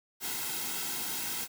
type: noise with comb filter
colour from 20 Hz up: white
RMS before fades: -35 dBFS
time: 0.2-1.48 s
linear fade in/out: 50 ms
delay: 1.7 ms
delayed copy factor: -0.65
effects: none